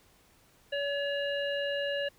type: harmonic tone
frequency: 567 Hz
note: C#5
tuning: 39 cents sharp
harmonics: 1 / 3 / 5 / 7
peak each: -31 / -36 / -37 / -48 dBFS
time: 0.72-2.09 s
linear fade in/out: 10 ms
effects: pink hiss -63 dBFS RMS until 2.18 s

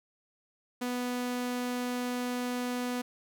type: tone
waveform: sawtooth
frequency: 246.9 Hz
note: B3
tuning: in tune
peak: -27 dBFS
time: 0.81-3.02 s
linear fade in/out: 10 ms
effects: none

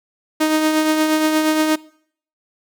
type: tone with tremolo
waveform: sawtooth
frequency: 311.1 Hz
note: D#4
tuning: in tune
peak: -9 dBFS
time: 0.4-1.76 s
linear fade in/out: 10 ms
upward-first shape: triangle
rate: 8.5 Hz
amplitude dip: 45%
effects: noise-tail reverb RT60 0.6 s tail -22 dB re dry

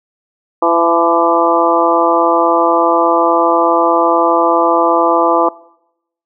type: harmonic tone with a mistuned harmonic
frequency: 168.2 Hz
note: E3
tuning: 35 cents sharp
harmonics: 2 / 3 / 4 / 5 / 6 / 7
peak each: -16 / -16 / -16 / -16 / -16 / -16 dBFS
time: 0.62-5.49 s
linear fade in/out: 5 ms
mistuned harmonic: 5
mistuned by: +31 cents
effects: noise-tail reverb RT60 0.8 s tail -22 dB re dry

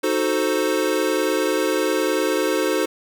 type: chord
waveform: square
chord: D# diminished seventh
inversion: none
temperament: equal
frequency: 311.1 / 370 / 440 / 523.3 Hz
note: D#4 / F#4 / A4 / C5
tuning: 0 / 0 / 0 / 0 cents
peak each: -25 dBFS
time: 0.03-2.86 s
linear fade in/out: 10 ms
effects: none

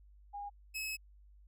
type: tone pair in turn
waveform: sine / sawtooth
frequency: 814 / 2576 Hz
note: G#5 / E7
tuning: -35 / -41 cents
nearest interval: octave + minor sixth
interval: 1994 cents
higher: second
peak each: -40 / -34 dBFS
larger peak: second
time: 0.33-0.5 / 0.74-0.97 s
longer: second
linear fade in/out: 20 ms
effects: added 50 Hz sine -57 dBFS peak until 1.47 s

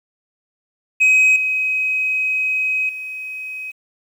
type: tone with level steps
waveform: sine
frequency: 2531 Hz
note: D#7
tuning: 29 cents sharp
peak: -7 / -16 / -26 dBFS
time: 1-3.72 s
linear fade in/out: 20 ms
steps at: 1.36 / 2.89 s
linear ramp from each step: 2 ms
effects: tanh soft clip ceiling -9 dBFS + 8-bit

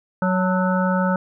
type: harmonic tone with a mistuned harmonic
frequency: 185.6 Hz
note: F#3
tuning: 6 cents sharp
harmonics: 1 / 3 / 5 / 7 / 8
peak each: -19 / -24 / -26 / -27 / -28 dBFS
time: 0.22-1.16 s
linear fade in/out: 2 ms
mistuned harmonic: 5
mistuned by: -59 cents
effects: none

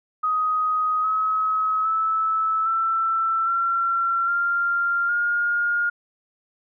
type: tone with pitch steps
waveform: sine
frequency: 1254 / 1280.3 / 1307.3 / 1334.7 / 1362.8 / 1391.4 / 1420.6 Hz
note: D#6 / D#6 / E6 / E6 / F6 / F6 / F6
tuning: +13 / +49 / -15 / +21 / -43 / -7 / +29 cents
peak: -19 dBFS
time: 0.23-5.9 s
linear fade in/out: 10 ms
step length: 810 ms
effects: none

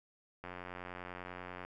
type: click train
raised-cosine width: 0.5 ms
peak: -29 dBFS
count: 110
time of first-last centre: 0.44-1.65 s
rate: 90.1 Hz
effects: none

